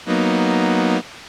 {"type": "chord", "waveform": "sawtooth", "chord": "B major seventh", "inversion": "second", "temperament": "equal", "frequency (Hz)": [185, 233.1, 246.9, 311.1], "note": ["F#3", "A#3", "B3", "D#4"], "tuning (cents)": [0, 0, 0, 0], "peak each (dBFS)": -17, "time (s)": [0.06, 1.02], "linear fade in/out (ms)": 50, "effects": ["white hiss -33 dBFS RMS until 1.28 s", "low-pass 4000 Hz 12 dB/octave"]}